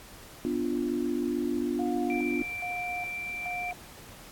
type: chord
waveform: sine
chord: B diminished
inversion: none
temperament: equal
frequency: 246.9 / 293.7 / 349.2 Hz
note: B3 / D4 / F4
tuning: 0 / 0 / 0 cents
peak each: -31 dBFS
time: 0.45-2.42 s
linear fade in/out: 0 ms
type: tone with tremolo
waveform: sine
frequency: 716 Hz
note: F5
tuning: 43 cents sharp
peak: -34 dBFS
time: 1.79-3.73 s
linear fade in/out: 2 ms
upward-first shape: square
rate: 1.2 Hz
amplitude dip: 80%
type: tone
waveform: sine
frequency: 2349 Hz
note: D7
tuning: in tune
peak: -33 dBFS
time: 2.1-3.71 s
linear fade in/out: 0 ms
effects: pink hiss -49 dBFS RMS until 4.31 s + AAC 64 kbps